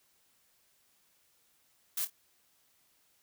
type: noise with echo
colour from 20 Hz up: blue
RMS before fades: -33 dBFS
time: 1.97-2.05 s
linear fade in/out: 5 ms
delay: 25 ms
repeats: 2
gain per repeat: -11 dB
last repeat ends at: 2.1 s
effects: white hiss -70 dBFS RMS until 3.22 s